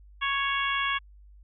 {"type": "harmonic tone", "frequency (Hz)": 554.4, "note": "C#5", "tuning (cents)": 0, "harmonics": [2, 3, 4, 5, 6], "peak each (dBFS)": [-29, -31, -32, -33, -34], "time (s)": [0.21, 0.99], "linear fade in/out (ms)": 20, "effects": ["added 50 Hz sine -49 dBFS peak until 1.43 s"]}